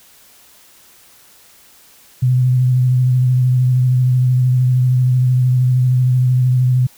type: tone with vibrato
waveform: sine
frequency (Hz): 126.6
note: B2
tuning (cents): +43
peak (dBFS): -10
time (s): 2.22-6.87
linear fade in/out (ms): 10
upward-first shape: sine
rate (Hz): 13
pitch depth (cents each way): 24
effects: white hiss -47 dBFS RMS until 6.97 s